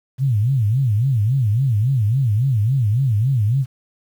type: tone with vibrato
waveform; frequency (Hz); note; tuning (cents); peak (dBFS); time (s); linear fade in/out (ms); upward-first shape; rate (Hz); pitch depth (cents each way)
sine; 118.9; A#2; +35; -14; 0.18-3.66; 50; sine; 3.6; 270
effects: 8-bit